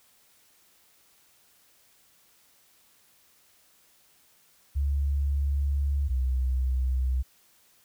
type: tone pair in turn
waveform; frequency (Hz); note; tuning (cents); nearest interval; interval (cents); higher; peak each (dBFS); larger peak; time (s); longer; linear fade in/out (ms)
sine; 70.4 / 64.1; C#2 / C2; +27 / -35; major second; 162; first; -23; neither; 4.75-6.09 / 6.09-7.23; first; 20
effects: white hiss -62 dBFS RMS until 7.84 s